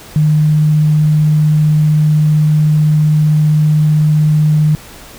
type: tone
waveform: sine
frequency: 152.6 Hz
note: D#3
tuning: 33 cents flat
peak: -7 dBFS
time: 0.16-4.75 s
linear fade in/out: 0 ms
effects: pink hiss -35 dBFS RMS until 5.18 s